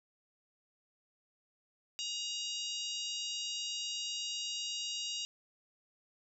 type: harmonic tone with a mistuned harmonic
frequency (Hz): 948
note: A#5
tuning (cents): +29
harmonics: 3 / 4 / 5 / 6 / 7 / 8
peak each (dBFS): -40 / -42 / -44 / -46 / -47 / -48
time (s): 1.99-5.25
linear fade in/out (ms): 0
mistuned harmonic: 8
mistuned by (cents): -29
effects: none